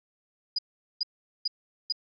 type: tone bursts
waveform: sine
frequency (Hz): 4924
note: D#8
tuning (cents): -19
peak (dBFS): -24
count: 4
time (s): 0.56-1.924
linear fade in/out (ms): 5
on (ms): 26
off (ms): 420
effects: none